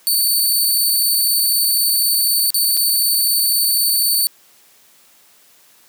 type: tone with dropouts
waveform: 10% pulse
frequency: 4516 Hz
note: C#8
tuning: 31 cents sharp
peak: -7 dBFS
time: 0.07-4.27 s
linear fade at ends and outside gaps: 0 ms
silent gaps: 2.504-2.544 / 2.768-2.773 s
effects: white hiss -51 dBFS RMS until 5.88 s + high-pass 150 Hz 12 dB/octave